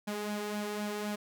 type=tone with flanger; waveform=sawtooth; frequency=208.4 Hz; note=G#3; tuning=6 cents sharp; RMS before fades=-36 dBFS; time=0.07-1.16 s; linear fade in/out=10 ms; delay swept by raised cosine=1.2 to 2.6 ms; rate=3.9 Hz; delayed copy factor=+0.55; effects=none